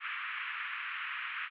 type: band-pass noise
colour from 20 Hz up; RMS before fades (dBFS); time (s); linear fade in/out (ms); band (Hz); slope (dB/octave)
pink; -39; 0-1.5; 50; 1200 to 2800; 48
effects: none